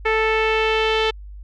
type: tone with low-pass filter sweep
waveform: sawtooth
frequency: 440 Hz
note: A4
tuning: in tune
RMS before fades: -19 dBFS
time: 0.05-1.11 s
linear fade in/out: 10 ms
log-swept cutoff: 2200 to 3300 Hz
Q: 3.1
effects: added 50 Hz sine -34 dBFS peak until 1.43 s